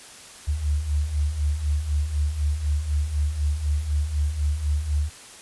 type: beating tone pair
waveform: sine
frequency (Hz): 71.2 / 75.2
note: C#2 / D2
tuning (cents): +47 / +42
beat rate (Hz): 4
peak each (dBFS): -28 / -22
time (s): 0.47-5.1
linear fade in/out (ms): 20
effects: white hiss -44 dBFS RMS until 5.41 s + resampled to 24000 Hz